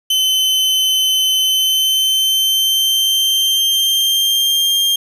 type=tone with pitch glide; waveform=40% pulse; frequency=3054 to 3198 Hz; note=G7 to G7; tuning=-46 to +34 cents; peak=-11 dBFS; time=0.1-4.96 s; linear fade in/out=5 ms; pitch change=+80 cents; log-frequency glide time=1.4-4.76 s; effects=none